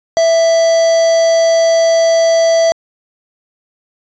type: tone with quantisation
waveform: triangle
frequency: 660 Hz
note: E5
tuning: 2 cents sharp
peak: -6 dBFS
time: 0.17-2.72 s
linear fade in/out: 0 ms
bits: 3
effects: resampled to 16000 Hz